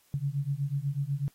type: beating tone pair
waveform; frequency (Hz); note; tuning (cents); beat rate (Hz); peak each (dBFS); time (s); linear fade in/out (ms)
sine; 136.7 / 144.8; C#3 / D3; -24 / -24; 8.1; -31; 0.14-1.28; 0
effects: white hiss -65 dBFS RMS until 1.34 s + AAC 48 kbps